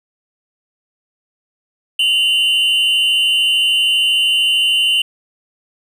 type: tone pair together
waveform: triangle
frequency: 2793 / 3026 Hz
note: F7 / F#7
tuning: -1 / +38 cents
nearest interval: minor second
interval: 139 cents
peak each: -13 dBFS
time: 1.99-5.02 s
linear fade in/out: 5 ms
effects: none